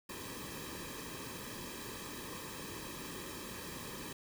pink noise with comb filter, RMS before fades -45 dBFS, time 0.09-4.13 s, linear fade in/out 5 ms, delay 1.4 ms, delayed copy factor -0.75, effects none

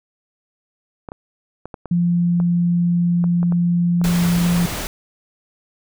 clicks, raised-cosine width 1 ms, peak -17 dBFS, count 11, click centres 1.088 / 1.119 / 1.656 / 1.742 / 1.857 / 2.401 / 3.241 / 3.43 / 3.523 / 4.015 / 4.048 s
sine tone, 173.5 Hz, F3, 11 cents flat, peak -14 dBFS, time 1.91-4.66 s, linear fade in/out 5 ms
pink noise, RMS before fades -26 dBFS, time 4.04-4.87 s, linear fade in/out 0 ms
effects none

